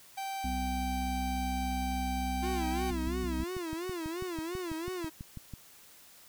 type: tone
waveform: 45% pulse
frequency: 779 Hz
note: G5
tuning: 11 cents flat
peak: -35 dBFS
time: 0.17-2.91 s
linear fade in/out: 10 ms
type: harmonic tone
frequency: 63.5 Hz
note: B1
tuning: 49 cents sharp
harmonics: 1 / 3 / 4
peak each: -34 / -41 / -37 dBFS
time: 0.44-3.44 s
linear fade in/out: 5 ms
type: tone with vibrato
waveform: 45% pulse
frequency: 343 Hz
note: F4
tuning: 31 cents flat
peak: -35 dBFS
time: 2.42-5.1 s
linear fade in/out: 20 ms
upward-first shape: sine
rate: 2.9 Hz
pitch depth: 140 cents each way
type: click train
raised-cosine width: 5 ms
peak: -29 dBFS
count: 17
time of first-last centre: 2.91-5.537 s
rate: 6.09 Hz
effects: white hiss -56 dBFS RMS until 6.28 s